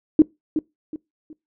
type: tone with echo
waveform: sine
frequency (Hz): 310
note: D#4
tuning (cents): -6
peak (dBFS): -7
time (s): 0.19-0.22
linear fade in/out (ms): 2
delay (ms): 370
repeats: 3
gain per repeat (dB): -10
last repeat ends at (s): 1.33
effects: noise-tail reverb RT60 0.2 s tail -23 dB re dry